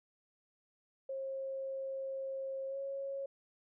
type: tone with pitch glide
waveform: sine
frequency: 537 to 548.6 Hz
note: C5 to C#5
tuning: +45 to -18 cents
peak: -37 dBFS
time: 1.09-3.26 s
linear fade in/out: 5 ms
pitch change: +37 cents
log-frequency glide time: 2.68-2.77 s
effects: none